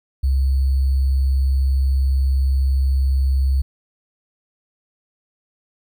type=tone with sample-and-hold; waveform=sine; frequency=67 Hz; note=C2; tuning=42 cents sharp; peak=-14 dBFS; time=0.23-3.62 s; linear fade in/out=10 ms; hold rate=4410 Hz; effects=none